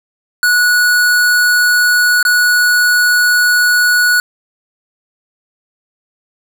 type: tone with dropouts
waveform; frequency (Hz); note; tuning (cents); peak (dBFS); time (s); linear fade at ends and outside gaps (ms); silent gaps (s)
square; 1466; F#6; -16; -9; 0.43-4.2; 1; 2.228-2.251
effects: none